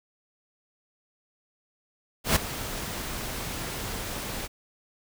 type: noise with ADSR envelope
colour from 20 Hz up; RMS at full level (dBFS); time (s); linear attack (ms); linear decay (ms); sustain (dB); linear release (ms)
pink; -20; 2.24-4.48; 120; 9; -14; 26
effects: none